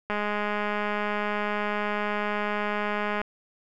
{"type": "click train", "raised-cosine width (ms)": 0.5, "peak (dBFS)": -14, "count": 649, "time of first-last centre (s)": [0.1, 3.215], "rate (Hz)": 208, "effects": []}